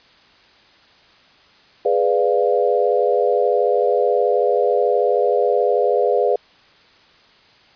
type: chord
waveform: sine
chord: G# diminished seventh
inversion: none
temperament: equal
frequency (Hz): 415.3 / 493.9 / 587.3 / 698.5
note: G#4 / B4 / D5 / F5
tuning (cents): 0 / 0 / 0 / 0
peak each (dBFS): -19 / -18 / -21 / -22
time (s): 1.85-6.36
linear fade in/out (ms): 5
effects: white hiss -51 dBFS RMS until 7.75 s + resampled to 11025 Hz